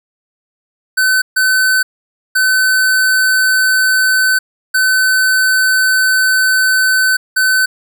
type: tone bursts at uneven times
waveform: square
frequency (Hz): 1520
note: F#6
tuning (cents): +46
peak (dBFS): -10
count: 5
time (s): 0.97-1.22 / 1.36-1.83 / 2.35-4.39 / 4.74-7.17 / 7.36-7.66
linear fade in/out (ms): 10
effects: none